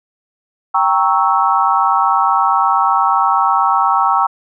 sine chord, G diminished seventh, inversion none, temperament equal with one note detuned, 784 / 932.3 / 1108.7 / 1312.4 Hz, G5 / Bb5 / Db6 / Fb6, 0 / 0 / 0 / -8 cents, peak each -16 dBFS, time 0.74-4.27 s, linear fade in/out 10 ms, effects none

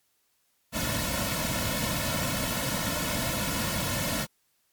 pink noise with comb filter, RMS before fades -29 dBFS, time 0.72-4.27 s, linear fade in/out 50 ms, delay 2.5 ms, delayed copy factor -1, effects white hiss -71 dBFS RMS until 4.72 s + MP3 96 kbps

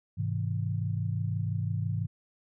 sine chord, Ab augmented, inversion none, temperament just, 103.83 / 129.78 / 162.23 Hz, Ab2 / C3 / E3, 0 / -14 / -27 cents, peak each -30 / -34 / -34 dBFS, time 0.17-2.07 s, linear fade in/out 20 ms, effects none

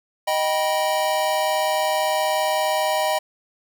square chord, Eb augmented, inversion none, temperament just, 622.3 / 777.8 / 972.3 Hz, Eb5 / G5 / B5, 0 / -14 / -27 cents, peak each -23 / -25 / -26 dBFS, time 0.27-3.19 s, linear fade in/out 10 ms, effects none

